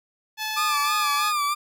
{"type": "tone with pitch glide", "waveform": "10% pulse", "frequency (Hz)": [865, 849.6], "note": ["A5", "G#5"], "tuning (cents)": [-30, 39], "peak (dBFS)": -18, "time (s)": [0.37, 1.33], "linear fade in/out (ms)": 50, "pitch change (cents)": -31, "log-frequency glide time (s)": [0.87, 1.04]}
{"type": "tone with vibrato", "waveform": "40% pulse", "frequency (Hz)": 1191, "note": "D6", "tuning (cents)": 24, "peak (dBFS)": -21, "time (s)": [0.56, 1.55], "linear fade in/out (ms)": 20, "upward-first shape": "sine", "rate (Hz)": 3.1, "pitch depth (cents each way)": 58}
{"effects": []}